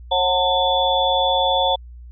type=tone cluster; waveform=sine; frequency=542 / 737 / 899 / 3456 Hz; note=C#5 / F#5 / A5 / A7; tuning=-39 / -7 / +37 / -32 cents; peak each=-21 dBFS; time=0.11-1.76 s; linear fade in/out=10 ms; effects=added 60 Hz sine -36 dBFS peak until 2.11 s